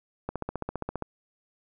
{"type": "click train", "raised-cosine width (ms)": 1, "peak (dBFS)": -17, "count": 12, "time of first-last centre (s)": [0.29, 1.023], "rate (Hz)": 15, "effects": []}